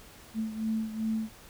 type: beating tone pair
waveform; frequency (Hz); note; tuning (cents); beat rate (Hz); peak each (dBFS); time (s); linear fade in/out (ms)
sine; 220 / 222.6; A3 / A3; 0 / +20; 2.6; -30 / -35; 0.34-1.3; 50
effects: pink hiss -52 dBFS RMS until 1.49 s